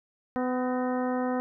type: harmonic tone with a mistuned harmonic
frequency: 252 Hz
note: B3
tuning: 35 cents sharp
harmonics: 1 / 2 / 3 / 4 / 5 / 6 / 7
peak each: -28 / -31 / -34 / -39 / -40 / -44 / -44 dBFS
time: 0.36-1.4 s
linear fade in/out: 0 ms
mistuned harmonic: 7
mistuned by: +70 cents
effects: none